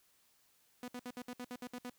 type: tone bursts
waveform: sawtooth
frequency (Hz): 246.9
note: B3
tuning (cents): 0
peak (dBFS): -38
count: 10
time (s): 0.83-1.898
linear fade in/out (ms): 2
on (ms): 51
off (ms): 62
effects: white hiss -71 dBFS RMS until 1.98 s